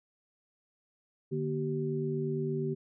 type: tone cluster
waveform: sine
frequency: 149.2 / 237.9 / 384.2 Hz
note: D3 / A#3 / G4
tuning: +28 / +35 / -35 cents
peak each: -33 / -37 / -33 dBFS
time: 1.31-2.75 s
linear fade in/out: 20 ms
effects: none